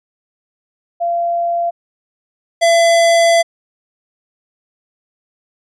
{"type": "tone pair in turn", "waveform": ["sine", "square"], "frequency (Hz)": [687, 673.6], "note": ["F5", "E5"], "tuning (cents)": [-29, 37], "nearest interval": "unison", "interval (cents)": 34, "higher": "first", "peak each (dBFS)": [-14, -9], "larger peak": "second", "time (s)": [[1, 1.71], [2.61, 3.43]], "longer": "second", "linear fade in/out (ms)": 20, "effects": ["resampled to 22050 Hz"]}